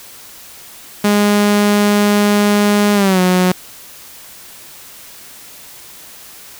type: tone with pitch glide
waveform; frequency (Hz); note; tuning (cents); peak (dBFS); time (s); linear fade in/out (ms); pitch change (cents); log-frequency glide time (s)
sawtooth; 206.1 to 182.56; G#3 to F#3; -13 to -23; -6; 1.04-3.52; 5; -210; 2.94-3.2
effects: white hiss -37 dBFS RMS until 6.59 s